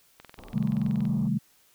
click train, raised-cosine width 0.3 ms, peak -29 dBFS, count 19, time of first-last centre 0.2-1.053 s, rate 21.1 Hz
pink low-pass noise, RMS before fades -47 dBFS, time 0.37-1.29 s, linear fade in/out 20 ms, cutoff 1200 Hz, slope 96 dB/octave
sine chord, A half-diminished seventh, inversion first, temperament equal, 130.81 / 155.56 / 196 / 220 Hz, C3 / Eb3 / G3 / A3, 0 / 0 / 0 / 0 cents, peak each -31 / -30 / -28 / -28 dBFS, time 0.53-1.39 s, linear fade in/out 20 ms
effects white hiss -62 dBFS RMS until 1.74 s

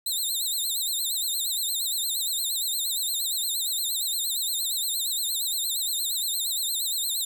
15% pulse tone with vibrato, 3900 Hz, B7, 23 cents flat, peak -19 dBFS, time 0.06-7.25 s, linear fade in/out 5 ms, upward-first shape sine, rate 8.6 Hz, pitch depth 140 cents each way, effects 9-bit

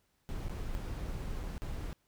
brown noise with dropouts, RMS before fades -38 dBFS, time 0.29-1.93 s, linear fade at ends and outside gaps 0 ms, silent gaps 0.483-0.496 / 0.745-0.75 / 1.433-1.438 / 1.579-1.62 s, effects pink hiss -75 dBFS RMS until 2.07 s

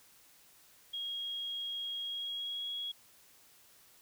sine tone with pitch glide, 3278 to 3324 Hz, G#7 to G#7, -23 to +1 cents, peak -36 dBFS, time 0.93-2.92 s, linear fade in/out 10 ms, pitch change +24 cents, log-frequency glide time 2.01-2.7 s, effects white hiss -62 dBFS RMS until 4.01 s

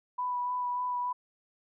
sine tone with vibrato, 987.8 Hz, B5, in tune, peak -29 dBFS, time 0.18-1.13 s, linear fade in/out 10 ms, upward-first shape sine, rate 3.4 Hz, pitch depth 14 cents each way, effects none

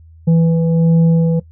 sine tone with frequency modulation, 164.81 Hz, E3, in tune, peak -9 dBFS, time 0.27-1.4 s, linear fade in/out 10 ms, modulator 331 Hz, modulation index 0.51, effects noise-tail reverb RT60 0.1 s tail -20 dB re dry + added 81 Hz sine -39 dBFS peak until 1.51 s

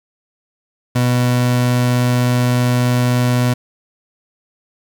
30% pulse tone, 123.47 Hz, B2, in tune, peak -10 dBFS, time 0.95-3.54 s, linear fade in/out 10 ms, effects 7-bit

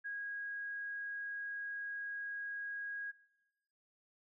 sine tone, 1644 Hz, G#6, 18 cents flat, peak -39 dBFS, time 0.04-3.12 s, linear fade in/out 20 ms, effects noise-tail reverb RT60 1.0 s tail -20 dB re dry

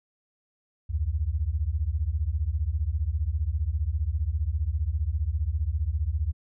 sine beating tone pair, 69.1 / 84.1 Hz, C#2 / E2, -5 / +35 cents, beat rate 15 Hz, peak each -27 dBFS, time 0.89-6.33 s, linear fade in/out 20 ms, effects none

